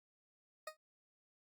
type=tone with exponential decay; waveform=20% pulse; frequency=622.3 Hz; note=D#5; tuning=in tune; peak=-35 dBFS; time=0.67-0.77 s; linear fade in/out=5 ms; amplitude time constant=20 ms; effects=Opus 48 kbps